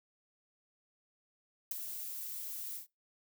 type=noise with ADSR envelope; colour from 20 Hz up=violet; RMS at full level=-32 dBFS; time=1.71-2.87 s; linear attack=4 ms; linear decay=12 ms; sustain=-10 dB; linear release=120 ms; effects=noise-tail reverb RT60 0.2 s tail -21 dB re dry